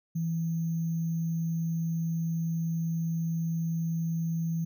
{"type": "tone with sample-and-hold", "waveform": "sine", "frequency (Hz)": 164.81, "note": "E3", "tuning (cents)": 0, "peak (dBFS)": -27, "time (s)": [0.15, 4.65], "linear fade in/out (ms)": 10, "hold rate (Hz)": 6300, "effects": []}